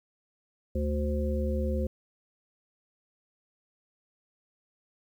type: harmonic tone with a mistuned harmonic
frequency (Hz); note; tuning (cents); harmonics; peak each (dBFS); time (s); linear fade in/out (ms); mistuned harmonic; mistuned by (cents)
73.5; D2; +2; 1 / 3 / 5 / 7; -28 / -33 / -37 / -34; 0.75-1.87; 5; 7; +24
effects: 10-bit